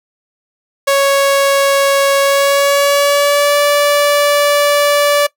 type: tone with pitch glide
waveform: sawtooth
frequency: 554.4 to 579.9 Hz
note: C#5 to D5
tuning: 0 to -22 cents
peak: -5 dBFS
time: 0.87-5.27 s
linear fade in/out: 10 ms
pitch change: +78 cents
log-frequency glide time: 2.21-3.58 s
effects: noise-tail reverb RT60 0.1 s tail -20 dB re dry